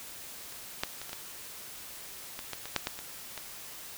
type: clicks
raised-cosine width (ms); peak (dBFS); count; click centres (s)
0.2; -30 / -11 / -23 / -25 / -20 / -21 / -18 / -22 / -9 / -13 / -22 / -21; 12; 0.524 / 0.835 / 1.016 / 1.094 / 1.131 / 2.391 / 2.533 / 2.656 / 2.763 / 2.871 / 2.99 / 3.377
effects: white hiss -45 dBFS RMS until 3.97 s